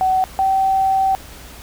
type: tone pair in turn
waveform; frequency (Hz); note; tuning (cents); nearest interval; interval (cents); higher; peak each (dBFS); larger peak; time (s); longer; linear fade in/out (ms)
sine; 753 / 770.6; F#5 / G5; +30 / -30; unison; 40; second; -13; neither; 0.01-0.24 / 0.39-1.15; second; 0
effects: added 60 Hz sine -42 dBFS peak until 1.62 s + pink hiss -39 dBFS RMS until 1.62 s